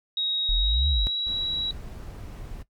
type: tone with pitch glide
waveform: sine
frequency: 3787 to 3889 Hz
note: A#7 to B7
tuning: +27 to -27 cents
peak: -24 dBFS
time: 0.17-1.71 s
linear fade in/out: 2 ms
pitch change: +46 cents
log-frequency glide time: 0.56-1.17 s
type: exponential two-way sweep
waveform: sine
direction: up then down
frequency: 36.76 to 77 to 42.38 Hz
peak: -21 dBFS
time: 0.49-1.07 s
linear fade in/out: 0 ms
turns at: 0.89 s
type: noise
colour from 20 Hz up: brown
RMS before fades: -38 dBFS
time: 1.26-2.63 s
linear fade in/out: 10 ms
effects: noise-tail reverb RT60 0.1 s tail -17 dB re dry + MP3 96 kbps